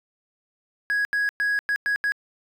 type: tone bursts at uneven times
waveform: triangle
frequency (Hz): 1661.2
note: G#6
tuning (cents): 0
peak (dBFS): -18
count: 6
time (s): 0.9-1.05 / 1.13-1.29 / 1.4-1.59 / 1.69-1.76 / 1.86-1.96 / 2.04-2.12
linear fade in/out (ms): 0
effects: tanh soft clip ceiling -14 dBFS